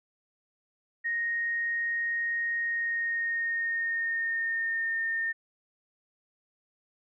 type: tone with pitch glide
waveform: sine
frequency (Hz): 1864.7 to 1822.1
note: A#6 to A#6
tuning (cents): 0 to -40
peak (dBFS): -27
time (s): 1.04-5.33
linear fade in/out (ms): 20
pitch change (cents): -40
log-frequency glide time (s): 2.6-4.98
effects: none